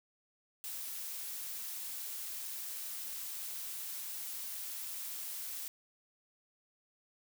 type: noise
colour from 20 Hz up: blue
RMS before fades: -42 dBFS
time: 0.64-5.68 s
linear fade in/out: 0 ms
effects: none